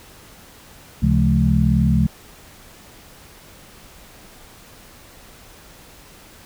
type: tone cluster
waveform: sine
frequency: 71.6 / 135.6 / 174.2 / 214.5 Hz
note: D2 / C#3 / F3 / A3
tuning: -43 / -38 / -4 / -44 cents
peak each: -19 dBFS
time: 1.02-2.07 s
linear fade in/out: 10 ms
effects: pink hiss -45 dBFS RMS until 6.45 s